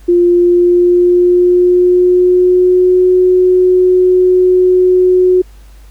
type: tone with pitch glide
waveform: sine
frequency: 350 to 366.1 Hz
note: F4 to F#4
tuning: +4 to -18 cents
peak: -5 dBFS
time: 0.08-5.42 s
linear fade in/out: 10 ms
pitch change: +78 cents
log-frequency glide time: 0.26-3.08 s
effects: added 50 Hz sine -34 dBFS peak until 5.9 s + pink hiss -48 dBFS RMS until 5.9 s